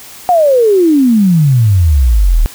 sine exponential sweep, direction down, 740 to 35.59 Hz, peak -5 dBFS, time 0.29-2.46 s, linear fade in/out 0 ms, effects white hiss -33 dBFS RMS until 2.54 s

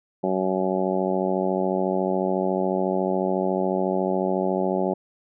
harmonic tone, 94 Hz, F#2, 28 cents sharp, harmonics 2 / 3 / 4 / 5 / 6 / 7 / 8 / 9, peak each -27 / -31 / -26 / -33 / -28 / -30 / -33 / -32 dBFS, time 0.23-4.94 s, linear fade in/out 10 ms, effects none

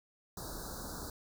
pink band-stop noise, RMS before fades -43 dBFS, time 0.37-1.1 s, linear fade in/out 2 ms, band 1600 to 3900 Hz, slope 96 dB/octave, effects none

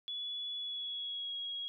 sine tone with pitch glide, 3412 to 3305 Hz, G#7 to G#7, +46 to -9 cents, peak -37 dBFS, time 0.08-1.68 s, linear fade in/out 0 ms, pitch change -55 cents, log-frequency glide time 0.55-1.34 s, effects none

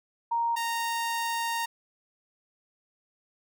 sine / sawtooth tone pair in turn, 932.3 / 926.4 Hz, A#5 / A#5, 0 / -11 cents, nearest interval unison, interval 11 cents, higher first, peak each -24 dBFS, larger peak neither, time 0.31-0.56 / 0.56-1.66 s, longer second, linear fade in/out 10 ms, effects none

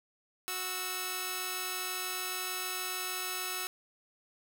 5% pulse tone pair together, 368.2 / 1312 Hz, F#4 / E6, -8 / -9 cents, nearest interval octave + minor seventh, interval 2199 cents, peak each -27 / -24 dBFS, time 0.48-3.67 s, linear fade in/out 0 ms, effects none

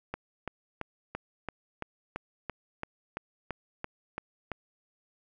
click train, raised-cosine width 0.5 ms, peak -19 dBFS, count 14, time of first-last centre 0.14-4.517 s, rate 2.97 Hz, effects none

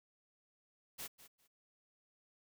white noise with echo, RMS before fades -45 dBFS, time 0.98-1.08 s, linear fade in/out 20 ms, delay 200 ms, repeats 2, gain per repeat -14 dB, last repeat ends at 1.48 s, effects none

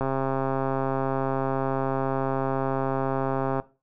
click train, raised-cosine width 1 ms, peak -13 dBFS, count 482, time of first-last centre 0.01-3.6 s, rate 134 Hz, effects noise-tail reverb RT60 0.3 s tail -18 dB re dry

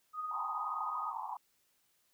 sine tone with tremolo, 1244.5 Hz, D#6, in tune, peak -34 dBFS, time 0.13-1.14 s, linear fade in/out 50 ms, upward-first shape triangle, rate 19 Hz, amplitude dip 50%
pink band-pass noise, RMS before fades -41 dBFS, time 0.31-1.37 s, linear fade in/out 5 ms, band 790 to 1100 Hz, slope 96 dB/octave
effects white hiss -74 dBFS RMS until 2.13 s

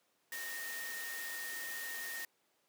sine tone in noise, 1846 Hz, A#6, 17 cents flat, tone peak -42 dBFS, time 0.32-2.25 s, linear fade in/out 2 ms, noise white, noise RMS -45 dBFS, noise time 0.32-2.25 s, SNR 0 dB, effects pink hiss -75 dBFS RMS until 2.68 s + high-pass 300 Hz 12 dB/octave

